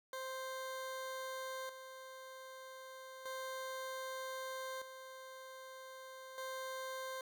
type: tone with tremolo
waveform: 20% pulse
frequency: 523.3 Hz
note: C5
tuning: in tune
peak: -37 dBFS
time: 0.13-7.21 s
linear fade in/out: 2 ms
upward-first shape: square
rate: 0.32 Hz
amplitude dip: 60%
effects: none